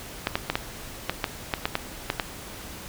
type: clicks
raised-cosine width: 0.3 ms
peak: -7 dBFS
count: 11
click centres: 0.271 / 0.355 / 0.5 / 0.555 / 1.096 / 1.242 / 1.538 / 1.655 / 1.754 / 2.101 / 2.198 s
effects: pink hiss -40 dBFS RMS until 2.88 s